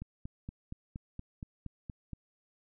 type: click train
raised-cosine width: 5 ms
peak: -28 dBFS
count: 10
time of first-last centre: 0.02-2.133 s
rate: 4.26 Hz
effects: none